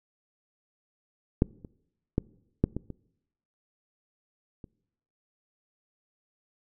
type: clicks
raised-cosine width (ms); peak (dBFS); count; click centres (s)
3; -7 / -29 / -11 / -8 / -19 / -25 / -30; 7; 1.421 / 1.648 / 2.181 / 2.64 / 2.766 / 2.903 / 4.642
effects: noise-tail reverb RT60 0.9 s tail -24 dB re dry